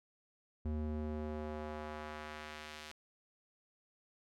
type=tone with band-pass filter sweep; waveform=square; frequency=76.2 Hz; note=D#2; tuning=36 cents flat; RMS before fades=-42 dBFS; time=0.65-2.92 s; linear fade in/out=5 ms; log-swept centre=160 to 3800 Hz; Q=0.76; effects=none